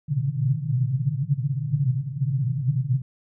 pink band-pass noise, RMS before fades -24 dBFS, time 0.08-3.02 s, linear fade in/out 5 ms, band 120 to 150 Hz, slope 96 dB/octave, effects none

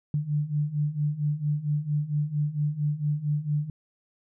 sine beating tone pair, 145.9 / 150.3 Hz, D3 / D3, -11 / +40 cents, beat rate 4.4 Hz, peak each -29 / -26 dBFS, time 0.14-3.7 s, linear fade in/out 2 ms, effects none

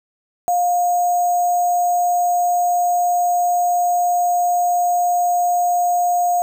sine tone with sample-and-hold, 707 Hz, F5, 21 cents sharp, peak -14 dBFS, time 0.48-6.42 s, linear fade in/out 0 ms, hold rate 7350 Hz, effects none

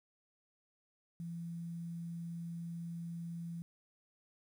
sine tone with quantisation, 169 Hz, E3, 43 cents sharp, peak -40 dBFS, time 1.2-3.62 s, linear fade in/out 0 ms, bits 11, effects none

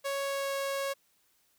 sawtooth tone with pitch glide, 554.4 to 550.9 Hz, C#5 to C#5, 0 to -11 cents, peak -27 dBFS, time 0.04-0.94 s, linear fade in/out 20 ms, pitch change -11 cents, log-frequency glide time 0.23-0.53 s, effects white hiss -70 dBFS RMS until 1.58 s

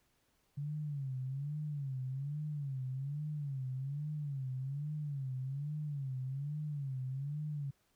sine tone with vibrato, 140 Hz, C#3, 18 cents sharp, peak -36 dBFS, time 0.57-7.71 s, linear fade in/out 10 ms, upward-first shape sine, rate 1.2 Hz, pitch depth 140 cents each way, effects pink hiss -75 dBFS RMS until 7.95 s

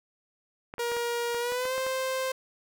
clicks, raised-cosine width 0.5 ms, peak -24 dBFS, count 9, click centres 0.739 / 0.782 / 0.918 / 0.967 / 1.346 / 1.521 / 1.654 / 1.78 / 1.866 s
sawtooth tone with pitch glide, 474 to 522.9 Hz, A#4 to C5, +29 to -1 cents, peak -24 dBFS, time 0.79-2.32 s, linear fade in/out 5 ms, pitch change +170 cents, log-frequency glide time 1.39-1.75 s
effects 10-bit

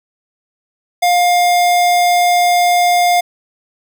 square tone, 707 Hz, F5, 21 cents sharp, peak -10 dBFS, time 1.02-3.21 s, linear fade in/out 10 ms, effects none

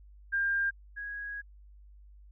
sine tone pair in turn, 1600 / 1654.5 Hz, G6 / G#6, +35 / -7 cents, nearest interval minor second, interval 58 cents, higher second, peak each -26 / -36 dBFS, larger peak first, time 0.32-0.71 / 0.96-1.42 s, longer second, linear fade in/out 20 ms, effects added 50 Hz sine -51 dBFS peak until 2.31 s

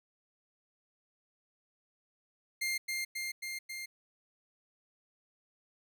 sawtooth tone with echo, 2110 Hz, C7, 14 cents sharp, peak -28 dBFS, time 2.61-2.78 s, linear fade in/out 10 ms, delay 270 ms, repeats 4, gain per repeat -2 dB, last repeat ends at 3.86 s, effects none

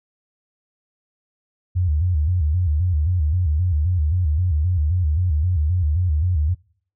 sine tone with vibrato, 82.41 Hz, E2, in tune, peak -16 dBFS, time 1.75-6.55 s, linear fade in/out 20 ms, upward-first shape square, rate 3.8 Hz, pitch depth 160 cents each way, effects noise-tail reverb RT60 0.5 s tail -24 dB re dry

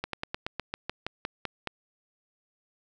slowing click train, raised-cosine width 0.3 ms, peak -15 dBFS, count 12, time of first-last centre 0.04-1.673 s, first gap 93 ms, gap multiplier 1.09, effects none

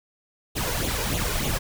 pink noise with flanger, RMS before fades -26 dBFS, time 0.55-1.59 s, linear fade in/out 20 ms, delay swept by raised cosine 0.29 to 2.09 ms, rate 3.3 Hz, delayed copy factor +0.7, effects none

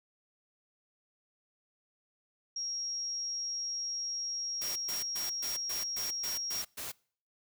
sine tone, 5600 Hz, F8, 4 cents sharp, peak -34 dBFS, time 2.56-6.62 s, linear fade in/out 5 ms
white noise bursts, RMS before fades -40 dBFS, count 9, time 4.61-6.92 s, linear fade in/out 10 ms, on 150 ms, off 120 ms
effects noise-tail reverb RT60 0.5 s tail -25 dB re dry

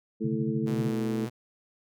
harmonic tone, 110 Hz, A2, in tune, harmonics 2 / 3 / 4, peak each -29 / -33 / -35 dBFS, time 0.2-1.27 s, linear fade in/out 20 ms
sine tone with tremolo, 139.4 Hz, C#3, 10 cents sharp, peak -26 dBFS, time 0.24-0.92 s, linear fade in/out 5 ms, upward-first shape sine, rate 13 Hz, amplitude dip 95%
sawtooth tone, 122 Hz, B2, 21 cents flat, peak -30 dBFS, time 0.66-1.3 s, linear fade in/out 20 ms
effects none

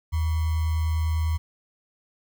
sine tone with sample-and-hold, 80 Hz, D#2, 49 cents sharp, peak -21 dBFS, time 0.12-1.38 s, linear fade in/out 20 ms, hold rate 1050 Hz, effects none

